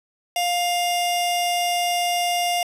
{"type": "tone pair together", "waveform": "sawtooth", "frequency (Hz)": [703, 1406], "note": ["F5", "F6"], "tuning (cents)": [11, 11], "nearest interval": "octave", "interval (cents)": 1200, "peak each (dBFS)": [-16, -22], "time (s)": [0.36, 2.63], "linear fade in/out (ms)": 2, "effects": ["resampled to 32000 Hz"]}